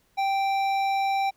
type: tone with hard clipping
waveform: sine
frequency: 783 Hz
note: G5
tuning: 2 cents flat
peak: -24 dBFS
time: 0.17-1.31 s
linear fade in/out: 20 ms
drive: 11 dB
effects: pink hiss -66 dBFS RMS until 1.36 s